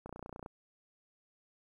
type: click train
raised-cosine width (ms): 1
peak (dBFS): -30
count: 13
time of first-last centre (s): 0.06-0.461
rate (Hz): 29.9
effects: 11-bit